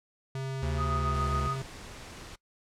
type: tone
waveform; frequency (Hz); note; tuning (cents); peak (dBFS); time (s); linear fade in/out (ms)
square; 133.8; C3; +39; -33; 0.35-1.62; 2
type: tone with pitch glide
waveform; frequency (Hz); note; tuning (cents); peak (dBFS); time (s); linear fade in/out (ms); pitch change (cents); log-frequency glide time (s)
square; 75.5 to 70.85; D2 to C#2; +48 to +38; -31; 0.62-1.48; 10; -110; 0.81-1.28
type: tone with tremolo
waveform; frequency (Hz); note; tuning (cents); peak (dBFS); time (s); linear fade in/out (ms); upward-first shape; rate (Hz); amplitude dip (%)
sine; 1245; D#6; +1; -29; 0.77-1.57; 50; sine; 7.2; 45
type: noise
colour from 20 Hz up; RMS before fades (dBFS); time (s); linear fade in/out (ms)
pink; -45; 1.14-2.36; 10
effects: noise-tail reverb RT60 0.1 s tail -22 dB re dry + low-pass 8000 Hz 12 dB/octave